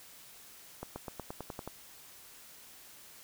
accelerating click train, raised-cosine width 1 ms, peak -25 dBFS, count 9, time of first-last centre 0.83-1.676 s, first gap 130 ms, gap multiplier 0.94, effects white hiss -54 dBFS RMS until 3.23 s

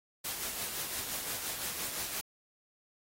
white noise with tremolo, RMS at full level -36 dBFS, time 0.24-2.21 s, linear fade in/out 10 ms, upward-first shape sine, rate 5.8 Hz, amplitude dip 40%, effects AAC 48 kbps

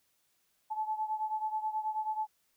sine beating tone pair, 863 / 872.3 Hz, A5 / A5, -34 / -15 cents, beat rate 9.3 Hz, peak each -33 / -37 dBFS, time 0.7-2.27 s, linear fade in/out 20 ms, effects white hiss -74 dBFS RMS until 2.56 s

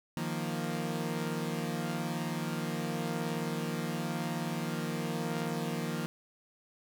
sawtooth chord, Eb suspended second, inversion none, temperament equal, 155.56 / 174.61 / 233.1 Hz, Eb3 / F3 / Bb3, 0 / 0 / 0 cents, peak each -33 dBFS, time 0.17-6.06 s, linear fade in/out 0 ms, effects none

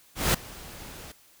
pink noise with ADSR envelope, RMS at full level -21 dBFS, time 0.15-1.12 s, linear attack 190 ms, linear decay 8 ms, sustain -22 dB, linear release 5 ms, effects white hiss -58 dBFS RMS until 1.4 s

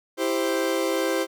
40% pulse chord, C major, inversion first, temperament equal, 329.6 / 392 / 523.3 Hz, E4 / G4 / C5, 0 / 0 / 0 cents, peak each -26 / -27 / -25 dBFS, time 0.17-1.27 s, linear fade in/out 50 ms, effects none

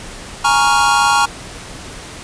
square chord, Bb minor seventh, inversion third, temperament equal, 830.6 / 932.3 / 1108.7 / 1396.9 Hz, Ab5 / Bb5 / Db6 / F6, 0 / 0 / 0 / 0 cents, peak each -17 dBFS, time 0.44-1.26 s, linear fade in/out 10 ms, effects pink hiss -32 dBFS RMS until 2.23 s + resampled to 22050 Hz

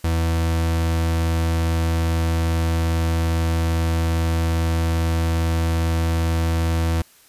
40% pulse tone, 82.41 Hz, E2, in tune, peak -17 dBFS, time 0.04-7.02 s, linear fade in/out 5 ms, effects white hiss -52 dBFS RMS until 7.28 s + resampled to 32000 Hz

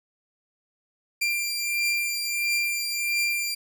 sawtooth beating tone pair, 2376 / 2377.5 Hz, D7 / D7, +20 / +21 cents, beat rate 1.5 Hz, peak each -22 / -27 dBFS, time 1.21-3.55 s, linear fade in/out 10 ms, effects none

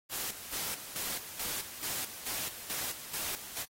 white noise with tremolo, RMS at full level -36 dBFS, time 0.09-3.66 s, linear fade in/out 50 ms, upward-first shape square, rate 2.3 Hz, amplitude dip 65%, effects AAC 48 kbps

